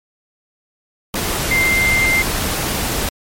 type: tone in noise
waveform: sine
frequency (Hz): 2093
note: C7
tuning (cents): 0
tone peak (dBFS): -13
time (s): 1.51-2.22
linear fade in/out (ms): 2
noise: pink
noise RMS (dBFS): -20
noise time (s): 1.14-3.09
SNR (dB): +4
effects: MP3 64 kbps